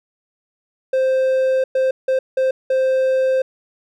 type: tone bursts at uneven times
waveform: triangle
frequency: 523.3 Hz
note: C5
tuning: in tune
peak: -12 dBFS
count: 5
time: 0.93-1.64 / 1.75-1.91 / 2.08-2.19 / 2.37-2.51 / 2.7-3.42 s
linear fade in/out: 5 ms
effects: none